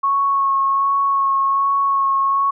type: tone with vibrato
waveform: sine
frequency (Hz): 1100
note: C#6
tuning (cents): -14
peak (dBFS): -14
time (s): 0.03-2.51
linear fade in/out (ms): 10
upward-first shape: sine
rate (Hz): 1.3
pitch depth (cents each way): 15
effects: none